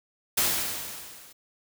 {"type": "noise with level ramp", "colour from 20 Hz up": "white", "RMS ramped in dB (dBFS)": [-22, -51], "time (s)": [0.37, 1.33], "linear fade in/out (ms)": 10, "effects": []}